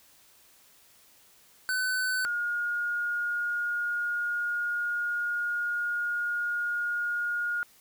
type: tone pair in turn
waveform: square / sine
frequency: 1510 / 1429 Hz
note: F#6 / F6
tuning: +35 / +39 cents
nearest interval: minor second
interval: 96 cents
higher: first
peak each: -27 dBFS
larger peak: neither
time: 1.69-2.25 / 2.25-7.63 s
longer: second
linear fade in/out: 0 ms
effects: white hiss -59 dBFS RMS until 7.8 s